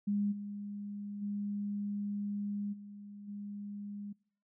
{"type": "tone with level steps", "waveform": "sine", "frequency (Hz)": 204, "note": "G#3", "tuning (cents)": -31, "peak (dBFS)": [-29, -39, -34, -46, -40], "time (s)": [0.07, 4.13], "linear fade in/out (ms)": 10, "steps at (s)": [0.31, 1.21, 2.72, 3.27], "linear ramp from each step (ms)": 20, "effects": ["noise-tail reverb RT60 0.6 s tail -26 dB re dry"]}